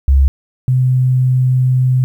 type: tone pair in turn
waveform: sine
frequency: 68 / 128.1 Hz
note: C#2 / C3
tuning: -33 / -36 cents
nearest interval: major seventh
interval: 1097 cents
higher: second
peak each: -6 / -9 dBFS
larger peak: first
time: 0.08-0.28 / 0.68-2.04 s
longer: second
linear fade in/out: 0 ms
effects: 8-bit